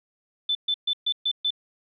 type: tone bursts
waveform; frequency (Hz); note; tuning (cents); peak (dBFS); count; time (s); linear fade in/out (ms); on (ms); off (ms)
sine; 3520; A7; 0; -21; 6; 0.49-1.506; 5; 61; 130
effects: none